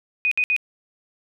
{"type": "tone bursts", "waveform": "sine", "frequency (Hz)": 2489, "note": "D#7", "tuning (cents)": 0, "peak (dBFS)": -17, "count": 3, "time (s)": [0.25, 0.564], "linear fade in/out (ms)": 0, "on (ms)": 64, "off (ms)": 61, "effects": []}